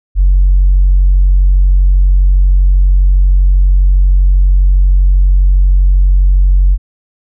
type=tone; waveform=sine; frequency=46.25 Hz; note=F#1; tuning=in tune; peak=-3 dBFS; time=0.15-6.78 s; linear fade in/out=50 ms; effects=tanh soft clip ceiling -1 dBFS